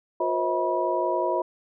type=tone cluster; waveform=sine; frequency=357.5 / 483.2 / 534 / 640 / 971 Hz; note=F4 / B4 / C5 / D#5 / B5; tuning=+41 / -38 / +35 / +49 / -30 cents; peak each=-28 / -34 / -30 / -27 / -27 dBFS; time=0.2-1.42 s; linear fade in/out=5 ms; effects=none